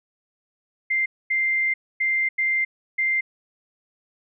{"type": "tone bursts at uneven times", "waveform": "sine", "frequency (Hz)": 2093, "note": "C7", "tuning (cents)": 0, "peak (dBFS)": -19, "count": 5, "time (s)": [[0.9, 1.06], [1.3, 1.74], [2, 2.29], [2.38, 2.65], [2.98, 3.21]], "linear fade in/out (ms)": 10, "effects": []}